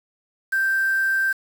sine tone with quantisation, 1568 Hz, G6, in tune, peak -18 dBFS, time 0.52-1.33 s, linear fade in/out 10 ms, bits 6, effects none

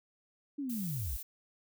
sine linear sweep, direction down, 296 to 43.65 Hz, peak -34 dBFS, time 0.58-1.17 s, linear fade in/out 10 ms
violet noise, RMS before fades -43 dBFS, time 0.69-1.23 s, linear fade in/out 10 ms
effects none

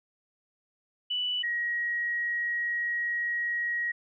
sine tone pair in turn, 2968 / 1897.5 Hz, F#7 / A#6, +5 / +30 cents, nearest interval minor sixth, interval 775 cents, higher first, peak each -27 dBFS, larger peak neither, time 1.1-1.43 / 1.43-3.92 s, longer second, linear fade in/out 10 ms, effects none

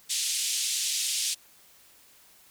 white band-pass noise, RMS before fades -29 dBFS, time 0.09-1.35 s, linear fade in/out 20 ms, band 2800 to 9100 Hz, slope 24 dB/octave, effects white hiss -57 dBFS RMS until 2.5 s

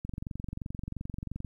click train, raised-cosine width 5 ms, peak -24 dBFS, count 33, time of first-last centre 0.05-1.447 s, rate 22.9 Hz, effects 11-bit

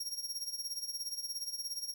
sawtooth tone with tremolo, 5588 Hz, F8, in tune, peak -32 dBFS, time 0-1.94 s, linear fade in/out 5 ms, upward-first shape sine, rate 17 Hz, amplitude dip 75%, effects 12-bit

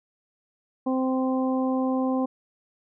harmonic tone, 260 Hz, C4, 11 cents flat, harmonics 1 / 2 / 3 / 4, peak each -23 / -29 / -33 / -35 dBFS, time 0.86-2.26 s, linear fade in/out 10 ms, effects none

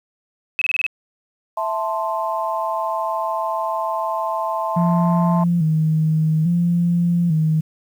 sine tone bursts, 2581 Hz, E7, 37 cents flat, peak -16 dBFS, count 6, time 0.59-0.865 s, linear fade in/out 0 ms, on 25 ms, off 25 ms
sine chord, A minor, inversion second, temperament equal, 659.3 / 880 / 1046.5 Hz, E5 / A5 / C6, 0 / 0 / 0 cents, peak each -24 dBFS, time 1.57-5.44 s, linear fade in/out 5 ms
sine tone with vibrato, 164.81 Hz, E3, in tune, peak -14 dBFS, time 4.76-7.61 s, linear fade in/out 10 ms, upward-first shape square, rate 0.59 Hz, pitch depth 81 cents each way
effects tanh soft clip ceiling -6 dBFS + 8-bit

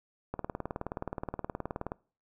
click train, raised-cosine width 1 ms, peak -20 dBFS, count 31, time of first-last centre 0.34-1.919 s, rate 19 Hz, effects noise-tail reverb RT60 0.4 s tail -24 dB re dry

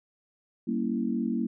sine chord, G diminished seventh, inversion none, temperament equal with one note detuned, 193.97 / 233.1 / 277.2 / 329.6 Hz, G3 / Bb3 / Db4 / Fb4, -18 / 0 / 0 / 0 cents, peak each -33 / -28 / -34 / -34 dBFS, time 0.67-1.47 s, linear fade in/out 10 ms, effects none

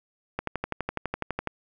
click train, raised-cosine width 0.5 ms, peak -13 dBFS, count 14, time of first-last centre 0.39-1.473 s, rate 12 Hz, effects none

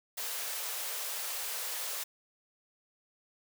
white high-pass noise, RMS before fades -37 dBFS, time 0.17-2.04 s, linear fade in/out 10 ms, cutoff 420 Hz, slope 96 dB/octave, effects none

